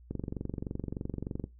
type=click train; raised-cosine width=3 ms; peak=-22 dBFS; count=32; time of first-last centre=0.11-1.44 s; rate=23.3 Hz; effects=noise-tail reverb RT60 0.2 s tail -19 dB re dry + added 60 Hz sine -52 dBFS peak until 1.59 s